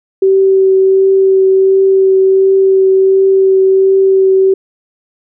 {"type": "tone with vibrato", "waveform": "sine", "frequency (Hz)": 383.7, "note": "G4", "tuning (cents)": -37, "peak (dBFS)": -5, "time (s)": [0.22, 4.54], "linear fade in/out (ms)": 5, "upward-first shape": "triangle", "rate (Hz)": 1.4, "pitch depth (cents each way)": 12, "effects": []}